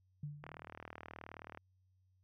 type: tone with exponential decay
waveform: sine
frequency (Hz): 146.83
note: D3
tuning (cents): 0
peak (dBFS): -38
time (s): 0.23-0.69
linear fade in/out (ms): 5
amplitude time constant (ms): 100
type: click train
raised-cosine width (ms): 0.5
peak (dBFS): -32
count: 45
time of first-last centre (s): 0.44-1.574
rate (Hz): 38.8
effects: added 93 Hz sine -70 dBFS peak until 2.23 s

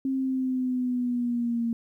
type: linear sweep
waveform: sine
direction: down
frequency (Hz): 267.8 to 230.7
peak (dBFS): -24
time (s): 0.05-1.73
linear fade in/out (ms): 2
effects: 11-bit

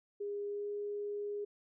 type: tone with pitch glide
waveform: sine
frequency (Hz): 407.8 to 411.3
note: G#4 to G#4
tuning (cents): -32 to -17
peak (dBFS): -36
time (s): 0.2-1.45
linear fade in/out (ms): 10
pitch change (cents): +15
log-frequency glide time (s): 0.47-0.69
effects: none

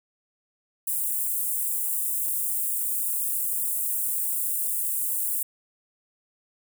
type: high-pass noise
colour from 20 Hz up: white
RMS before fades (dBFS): -27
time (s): 0.87-5.43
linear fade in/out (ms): 5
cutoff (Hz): 8200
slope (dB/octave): 48
effects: none

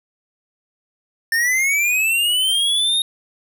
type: linear sweep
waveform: square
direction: up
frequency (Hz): 1788 to 3729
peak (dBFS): -16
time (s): 1.32-3.02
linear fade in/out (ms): 2
effects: none

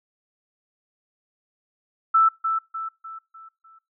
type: tone with echo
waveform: sine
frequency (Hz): 1322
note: E6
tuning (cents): +5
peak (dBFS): -13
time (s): 2.14-2.29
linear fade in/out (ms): 10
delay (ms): 300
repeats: 5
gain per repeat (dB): -7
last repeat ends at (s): 3.79
effects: noise-tail reverb RT60 0.2 s tail -20 dB re dry

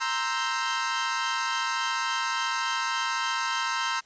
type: chord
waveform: sawtooth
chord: C dominant seventh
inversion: third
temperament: equal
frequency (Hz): 932.3 / 1046.5 / 1318.5 / 1568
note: Bb5 / C6 / E6 / G6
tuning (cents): 0 / 0 / 0 / 0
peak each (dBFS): -28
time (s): 0-4.01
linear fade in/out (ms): 20
effects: white hiss -59 dBFS RMS until 4.05 s + resampled to 16000 Hz

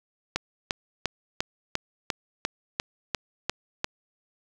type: click train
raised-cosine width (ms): 0.2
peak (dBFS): -8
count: 11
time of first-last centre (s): 0.36-3.844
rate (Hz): 2.87
effects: 7-bit

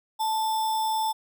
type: tone with sample-and-hold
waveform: sine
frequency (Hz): 879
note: A5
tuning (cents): -2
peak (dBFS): -23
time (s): 0.19-1.13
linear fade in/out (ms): 20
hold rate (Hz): 4410
effects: none

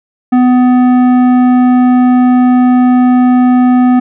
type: tone with tanh clipping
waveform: sine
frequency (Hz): 250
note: B3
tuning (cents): +21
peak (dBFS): -6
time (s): 0.32-4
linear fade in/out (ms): 10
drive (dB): 12
effects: none

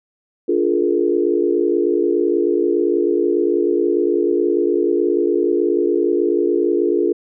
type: chord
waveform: sine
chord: Bb dominant seventh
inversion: first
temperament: just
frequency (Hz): 291.4 / 349.6 / 419.5 / 466.2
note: D4 / F4 / Ab4 / Bb4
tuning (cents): -13 / +2 / +17 / 0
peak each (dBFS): -22 / -17 / -19 / -23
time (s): 0.48-7.13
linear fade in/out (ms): 10
effects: none

